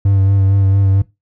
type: tone with vibrato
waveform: triangle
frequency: 97.8 Hz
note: G2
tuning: 4 cents flat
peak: -7 dBFS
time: 0.05-1.02 s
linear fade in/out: 5 ms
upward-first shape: sine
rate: 4.4 Hz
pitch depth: 24 cents each way
effects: noise-tail reverb RT60 0.2 s tail -18 dB re dry